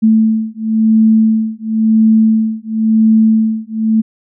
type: beating tone pair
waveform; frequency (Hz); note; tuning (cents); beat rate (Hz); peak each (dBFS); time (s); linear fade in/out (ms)
sine; 220 / 220.96; A3 / A3; 0 / +8; 0.96; -11; 0.02-4.02; 20
effects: none